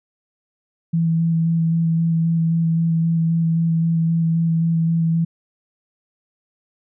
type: tone with vibrato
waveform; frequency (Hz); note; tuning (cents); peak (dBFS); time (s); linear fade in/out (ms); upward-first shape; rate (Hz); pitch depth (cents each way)
sine; 164.81; E3; 0; -15; 0.93-5.25; 10; square; 3.8; 11
effects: none